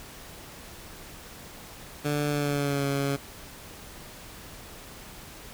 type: tone with pitch glide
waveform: 15% pulse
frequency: 146.83 to 139.55 Hz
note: D3 to C#3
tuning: 0 to +12 cents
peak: -19 dBFS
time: 2.04-3.17 s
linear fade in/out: 20 ms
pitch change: -88 cents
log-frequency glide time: 2.29-2.85 s
effects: pink hiss -45 dBFS RMS until 5.53 s